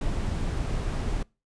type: noise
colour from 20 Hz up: brown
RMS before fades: -28 dBFS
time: 0.01-1.23 s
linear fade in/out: 5 ms
effects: noise-tail reverb RT60 0.3 s tail -25 dB re dry + resampled to 22050 Hz